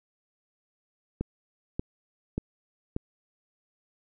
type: click train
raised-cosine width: 3 ms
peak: -16 dBFS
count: 4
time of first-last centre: 1.21-2.964 s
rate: 1.71 Hz
effects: none